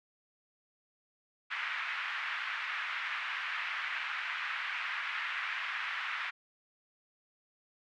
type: band-pass noise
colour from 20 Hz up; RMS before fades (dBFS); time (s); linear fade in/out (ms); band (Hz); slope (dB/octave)
white; -37; 1.5-6.31; 20; 1200 to 2400; 24
effects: none